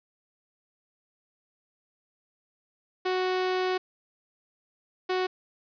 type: tone pair in turn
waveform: sawtooth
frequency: 369.7 / 369.7 Hz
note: F#4 / F#4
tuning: -1 / -1 cents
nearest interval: unison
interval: 0 cents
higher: neither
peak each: -21 dBFS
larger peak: neither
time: 3.05-3.78 / 5.09-5.27 s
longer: first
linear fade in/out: 10 ms
effects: resampled to 11025 Hz + 9-bit